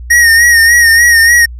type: tone with vibrato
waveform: square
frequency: 1864.7 Hz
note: A#6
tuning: in tune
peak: -4 dBFS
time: 0.1-1.46 s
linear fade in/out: 10 ms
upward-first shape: sine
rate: 3.4 Hz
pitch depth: 50 cents each way
effects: added 60 Hz sine -23 dBFS peak until 1.59 s + resampled to 32000 Hz